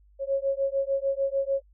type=beating tone pair; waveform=sine; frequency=544 / 550.7 Hz; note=C#5 / C#5; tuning=-33 / -11 cents; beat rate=6.7 Hz; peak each=-27 dBFS; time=0.19-1.62 s; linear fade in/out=50 ms; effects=added 50 Hz sine -55 dBFS peak until 1.73 s